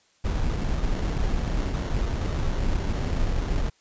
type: noise with sample-and-hold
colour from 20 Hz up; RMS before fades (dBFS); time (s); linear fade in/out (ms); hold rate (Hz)
brown; -25; 0.24-3.7; 10; 2450
effects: white hiss -63 dBFS RMS until 3.8 s + resampled to 16000 Hz